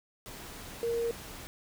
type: tone in noise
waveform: sine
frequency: 466.2 Hz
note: A#4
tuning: in tune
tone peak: -28 dBFS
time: 0.83-1.11 s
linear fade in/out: 0 ms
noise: pink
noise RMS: -45 dBFS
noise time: 0.26-1.47 s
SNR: +14 dB
effects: none